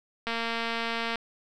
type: click train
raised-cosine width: 0.3 ms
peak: -15 dBFS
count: 205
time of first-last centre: 0.27-1.157 s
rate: 230 Hz
effects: none